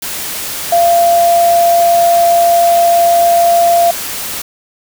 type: tone in noise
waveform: sine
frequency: 687 Hz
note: F5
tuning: 29 cents flat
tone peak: -6 dBFS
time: 0.72-3.91 s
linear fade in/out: 5 ms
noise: white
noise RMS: -21 dBFS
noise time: 0.02-4.42 s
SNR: +12 dB
effects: none